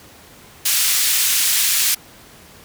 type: band-pass noise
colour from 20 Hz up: white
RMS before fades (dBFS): -17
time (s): 0.65-1.95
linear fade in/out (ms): 10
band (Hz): 2100 to 15000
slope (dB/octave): 12
effects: pink hiss -44 dBFS RMS until 2.64 s + high-pass 60 Hz 12 dB/octave